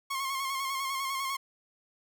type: tone with vibrato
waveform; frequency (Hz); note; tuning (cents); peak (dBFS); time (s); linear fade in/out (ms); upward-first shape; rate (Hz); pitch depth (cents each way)
sawtooth; 1081; C#6; -44; -27; 0.1-1.37; 10; square; 10; 36
effects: none